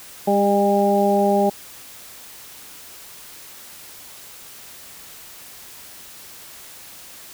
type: harmonic tone with a mistuned harmonic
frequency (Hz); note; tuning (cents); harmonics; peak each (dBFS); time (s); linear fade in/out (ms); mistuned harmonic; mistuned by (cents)
201.5; G3; +48; 1 / 2 / 3 / 4; -20 / -20 / -20 / -20; 0.27-1.5; 10; 2; -17
effects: white hiss -41 dBFS RMS until 7.33 s